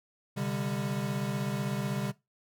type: chord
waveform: square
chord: C suspended second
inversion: none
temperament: equal with one note detuned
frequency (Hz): 130.81 / 146.83 / 199.31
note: C3 / D3 / G3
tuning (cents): 0 / 0 / +29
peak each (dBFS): -35 / -36 / -35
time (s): 0.36-2.12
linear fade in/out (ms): 20
effects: noise-tail reverb RT60 0.2 s tail -19 dB re dry